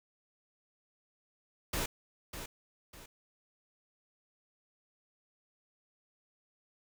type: noise with echo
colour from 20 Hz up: pink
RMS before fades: -34 dBFS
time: 1.73-1.86 s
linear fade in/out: 5 ms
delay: 600 ms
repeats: 2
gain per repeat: -9 dB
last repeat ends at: 3.06 s
effects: none